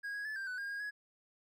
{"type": "tone with pitch steps", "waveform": "triangle", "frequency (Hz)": [1640, 1656, 1732, 1582, 1495, 1617, 1630, 1676], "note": ["G#6", "G#6", "A6", "G6", "F#6", "G#6", "G#6", "G#6"], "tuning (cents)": [-22, -5, -28, 15, 17, -47, -33, 15], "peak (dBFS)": -36, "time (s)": [0.03, 0.91], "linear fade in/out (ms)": 20, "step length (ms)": 110, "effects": []}